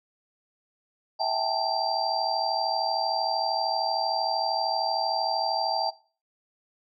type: tone cluster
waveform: sine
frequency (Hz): 655 / 768 / 808 / 881 / 4701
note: E5 / G5 / G#5 / A5 / D8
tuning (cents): -11 / -36 / -48 / +2 / +1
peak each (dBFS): -30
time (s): 1.19-5.91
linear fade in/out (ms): 20
effects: noise-tail reverb RT60 0.4 s tail -21 dB re dry + MP3 96 kbps